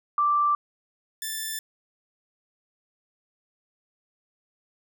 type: tone pair in turn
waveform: sine / 5% pulse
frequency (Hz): 1174 / 1762.2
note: D6 / A6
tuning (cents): -1 / +2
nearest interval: perfect fifth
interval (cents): 703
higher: second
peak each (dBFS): -19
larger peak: neither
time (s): 0.18-0.55 / 1.22-1.59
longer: neither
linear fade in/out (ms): 2
effects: none